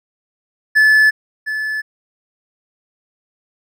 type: tone with echo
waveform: triangle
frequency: 1732 Hz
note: A6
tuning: 28 cents flat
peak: -6 dBFS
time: 0.75-1.11 s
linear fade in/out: 20 ms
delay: 710 ms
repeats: 1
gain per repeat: -11 dB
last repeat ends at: 1.82 s
effects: none

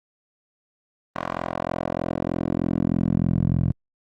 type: tone with band-pass filter sweep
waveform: 10% pulse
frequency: 43.26 Hz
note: F1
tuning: 16 cents flat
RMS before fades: -24 dBFS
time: 1.16-3.72 s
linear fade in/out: 0 ms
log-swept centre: 1100 to 120 Hz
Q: 1.4
effects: Opus 24 kbps

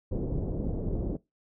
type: low-pass noise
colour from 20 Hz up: pink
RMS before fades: -31 dBFS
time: 0.11-1.17 s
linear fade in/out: 10 ms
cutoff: 490 Hz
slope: 24 dB/octave
effects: noise-tail reverb RT60 0.2 s tail -21 dB re dry

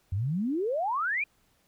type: exponential sweep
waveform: sine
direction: up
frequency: 87.31 to 2489 Hz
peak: -26 dBFS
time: 0.12-1.24 s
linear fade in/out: 5 ms
effects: pink hiss -68 dBFS RMS until 1.67 s

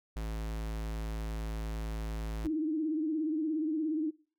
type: tone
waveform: square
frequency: 54.4 Hz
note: A1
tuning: 19 cents flat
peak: -35 dBFS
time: 0.16-2.47 s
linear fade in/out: 5 ms
type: tone with vibrato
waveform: sine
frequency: 311.7 Hz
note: D#4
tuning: 3 cents sharp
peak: -29 dBFS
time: 2.44-4.11 s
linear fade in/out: 20 ms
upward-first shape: sine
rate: 17 Hz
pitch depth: 80 cents each way
effects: noise-tail reverb RT60 0.4 s tail -24 dB re dry

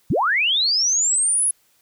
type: linear sweep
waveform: sine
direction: up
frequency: 77.78 to 10660 Hz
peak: -16 dBFS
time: 0.1-1.51 s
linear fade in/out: 5 ms
effects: white hiss -61 dBFS RMS until 1.81 s

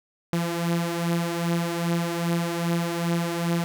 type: beating tone pair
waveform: sawtooth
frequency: 169.3 / 171.8 Hz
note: E3 / F3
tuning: +46 / -28 cents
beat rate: 2.5 Hz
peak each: -21 / -25 dBFS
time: 0.33-3.64 s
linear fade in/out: 0 ms
effects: none

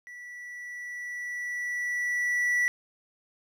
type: tone with level ramp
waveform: triangle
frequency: 1955 Hz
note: B6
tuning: 18 cents flat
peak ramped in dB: -40 to -20 dBFS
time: 0.07-2.68 s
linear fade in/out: 0 ms
effects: none

